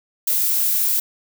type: noise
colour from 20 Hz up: violet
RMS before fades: -19 dBFS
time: 0.27-1 s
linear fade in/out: 5 ms
effects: none